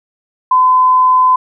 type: tone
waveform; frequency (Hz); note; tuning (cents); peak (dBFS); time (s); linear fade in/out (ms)
sine; 1018; C6; -48; -6; 0.51-1.36; 5
effects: none